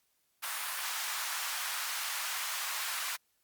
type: high-pass noise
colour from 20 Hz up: pink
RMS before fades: -36 dBFS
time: 0.42-3.17 s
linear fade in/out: 20 ms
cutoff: 960 Hz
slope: 24 dB/octave
effects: white hiss -75 dBFS RMS until 3.43 s + Opus 48 kbps